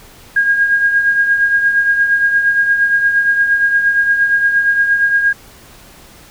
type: tone with tremolo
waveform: sine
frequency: 1628 Hz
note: G#6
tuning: 35 cents flat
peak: -7 dBFS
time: 0.36-5.33 s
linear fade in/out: 5 ms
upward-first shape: triangle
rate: 8.6 Hz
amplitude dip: 60%
effects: pink hiss -41 dBFS RMS until 6.3 s